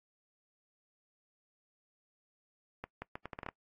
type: accelerating click train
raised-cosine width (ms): 0.5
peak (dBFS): -25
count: 9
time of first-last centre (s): 2.84-3.488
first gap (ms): 180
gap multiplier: 0.75
effects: noise-tail reverb RT60 0.1 s tail -21 dB re dry + AAC 32 kbps